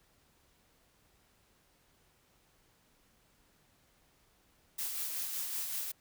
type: noise with tremolo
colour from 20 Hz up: blue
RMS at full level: -36 dBFS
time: 4.78-5.92 s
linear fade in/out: 10 ms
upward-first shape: sine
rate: 5.3 Hz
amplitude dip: 35%
effects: pink hiss -69 dBFS RMS until 6 s